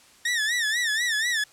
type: tone with vibrato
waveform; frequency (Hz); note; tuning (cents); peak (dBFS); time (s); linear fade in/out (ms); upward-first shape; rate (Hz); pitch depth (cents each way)
sawtooth; 1825; A#6; -37; -19; 0.25-1.44; 5; sine; 4.1; 130
effects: white hiss -54 dBFS RMS until 1.52 s + low-pass 9000 Hz 12 dB/octave